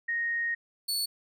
sine / sawtooth tone pair in turn, 1864.7 / 4435 Hz, A#6 / C#8, 0 / 0 cents, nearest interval octave + minor third, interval 1500 cents, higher second, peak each -27 / -25 dBFS, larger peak second, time 0.08-0.55 / 0.88-1.06 s, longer first, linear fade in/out 10 ms, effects none

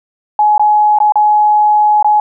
sine tone with dropouts, 843 Hz, G#5, 26 cents sharp, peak -6 dBFS, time 0.39-2.2 s, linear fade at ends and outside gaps 2 ms, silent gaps 0.58-0.595 / 0.987-1.002 / 1.122-1.156 / 2.027-2.045 s, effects none

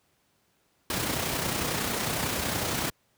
pink noise with amplitude modulation, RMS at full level -27 dBFS, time 0.9-2.9 s, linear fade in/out 2 ms, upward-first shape sine, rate 30.9 Hz, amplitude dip 40%, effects pink hiss -69 dBFS RMS until 3.17 s + high-pass 80 Hz 12 dB/octave

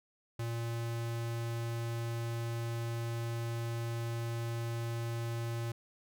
square tone, 116.4 Hz, A#2, 2 cents flat, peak -35 dBFS, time 0.39-5.72 s, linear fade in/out 5 ms, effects none

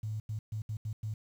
sine tone bursts at uneven times, 108 Hz, A2, 32 cents flat, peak -33 dBFS, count 6, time 0.03-0.2 / 0.29-0.39 / 0.52-0.62 / 0.69-0.77 / 0.85-0.93 / 1.03-1.14 s, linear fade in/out 5 ms, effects 10-bit

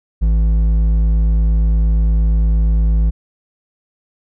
sine tone with hard clipping, 54.3 Hz, A1, 22 cents flat, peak -12 dBFS, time 0.21-3.11 s, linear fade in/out 20 ms, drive 6 dB, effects none

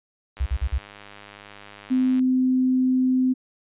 click train, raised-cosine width 0.3 ms, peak -26 dBFS, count 187, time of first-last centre 0.37-2.194 s, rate 102 Hz
sine tone bursts, 65.41 Hz, C2, in tune, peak -19 dBFS, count 4, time 0.4-0.784 s, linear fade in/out 10 ms, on 63 ms, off 44 ms
sine tone, 256.8 Hz, C4, 32 cents flat, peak -17 dBFS, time 1.9-3.34 s, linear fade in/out 20 ms
effects resampled to 8000 Hz

